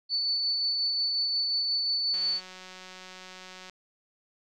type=tone with tremolo; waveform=sine; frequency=4486 Hz; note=C#8; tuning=20 cents sharp; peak=-24 dBFS; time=0.09-2.41 s; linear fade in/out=50 ms; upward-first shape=sine; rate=5.6 Hz; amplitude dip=25%
type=click train; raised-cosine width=0.2 ms; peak=-28 dBFS; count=289; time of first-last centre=2.14-3.697 s; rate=185 Hz
effects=none